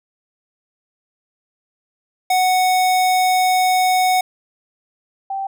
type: tone pair in turn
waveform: square / sine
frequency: 740 / 779.7 Hz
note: F#5 / G5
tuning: 0 / -10 cents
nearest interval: minor second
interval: 90 cents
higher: second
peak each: -14 / -21 dBFS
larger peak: first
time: 2.3-4.21 / 5.3-5.47 s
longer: first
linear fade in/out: 5 ms
effects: none